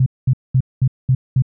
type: tone bursts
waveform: sine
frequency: 129.5 Hz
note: C3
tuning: 17 cents flat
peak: -10 dBFS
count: 6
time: 0-1.422 s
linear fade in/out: 5 ms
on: 62 ms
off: 210 ms
effects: none